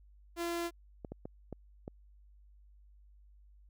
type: tone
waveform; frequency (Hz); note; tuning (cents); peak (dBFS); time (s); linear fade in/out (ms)
sawtooth; 341.6; F4; -38; -30; 0.36-0.71; 50
type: clicks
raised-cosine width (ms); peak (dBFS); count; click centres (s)
2; -28; 5; 1.048 / 1.12 / 1.255 / 1.527 / 1.879
effects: added 50 Hz sine -57 dBFS peak until 3.69 s